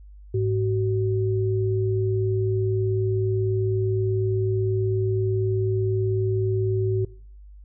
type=tone pair together; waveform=sine; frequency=105.93 / 377.5 Hz; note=G#2 / F#4; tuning=+35 / +35 cents; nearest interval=octave + minor seventh; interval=2200 cents; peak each=-22 / -24 dBFS; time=0.34-7.05 s; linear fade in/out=5 ms; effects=noise-tail reverb RT60 0.5 s tail -21 dB re dry + added 50 Hz sine -42 dBFS peak until 7.64 s